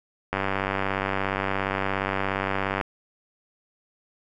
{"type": "click train", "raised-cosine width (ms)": 0.5, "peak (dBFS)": -10, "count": 242, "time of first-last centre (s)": [0.33, 2.812], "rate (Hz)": 97.1, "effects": []}